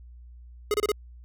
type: tone bursts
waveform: square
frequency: 418.6 Hz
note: G#4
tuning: 14 cents sharp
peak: -22 dBFS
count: 4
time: 0.71-0.918 s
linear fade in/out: 2 ms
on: 31 ms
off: 28 ms
effects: added 60 Hz sine -44 dBFS peak until 1.24 s